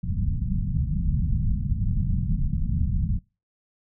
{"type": "low-pass noise", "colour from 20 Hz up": "pink", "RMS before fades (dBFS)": -24, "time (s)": [0.03, 3.19], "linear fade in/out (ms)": 10, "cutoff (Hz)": 200, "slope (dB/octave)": 48, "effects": ["noise-tail reverb RT60 0.3 s tail -25 dB re dry"]}